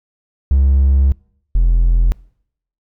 triangle tone pair in turn, 68 / 42.36 Hz, C#2 / E1, -33 / +48 cents, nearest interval minor sixth, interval 819 cents, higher first, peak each -6 dBFS, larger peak neither, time 0.51-1.12 / 1.55-2.12 s, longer first, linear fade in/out 0 ms, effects noise-tail reverb RT60 0.7 s tail -26 dB re dry + tanh soft clip ceiling -3 dBFS

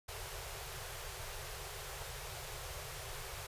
pink band-stop noise, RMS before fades -45 dBFS, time 0.08-3.47 s, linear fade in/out 10 ms, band 150 to 370 Hz, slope 96 dB/octave, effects resampled to 32000 Hz

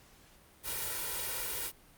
white noise with comb filter, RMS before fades -36 dBFS, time 0.63-1.72 s, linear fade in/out 50 ms, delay 2.1 ms, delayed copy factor +0.75, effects pink hiss -60 dBFS RMS until 1.97 s + Opus 48 kbps

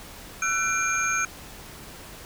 sine tone cluster, 1339 / 1499 / 2380 / 6470 Hz, E6 / F#6 / D7 / G#8, +27 / +22 / +22 / -46 cents, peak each -28 dBFS, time 0.42-1.25 s, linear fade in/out 2 ms, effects pink hiss -43 dBFS RMS until 2.25 s

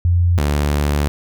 sine / sawtooth tone pair in turn, 87.31 / 73 Hz, F2 / D2, 0 / -10 cents, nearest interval minor third, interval 310 cents, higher first, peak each -11 dBFS, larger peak neither, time 0.05-0.38 / 0.38-1.08 s, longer second, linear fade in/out 0 ms, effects none

